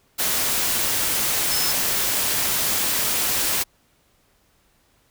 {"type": "tone in noise", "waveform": "sine", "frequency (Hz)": 5220, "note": "E8", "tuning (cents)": -18, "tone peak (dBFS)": -25, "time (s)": [1.5, 1.73], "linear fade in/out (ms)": 20, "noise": "white", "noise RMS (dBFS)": -22, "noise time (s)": [0.18, 3.64], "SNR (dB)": -6, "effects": ["pink hiss -62 dBFS RMS until 5.1 s"]}